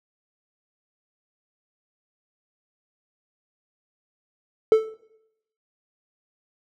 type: tone with exponential decay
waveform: triangle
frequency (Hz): 440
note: A4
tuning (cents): 0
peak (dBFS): -6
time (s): 4.72-4.94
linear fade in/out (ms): 1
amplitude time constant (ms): 46
effects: noise-tail reverb RT60 0.8 s tail -20 dB re dry + tanh soft clip ceiling -4 dBFS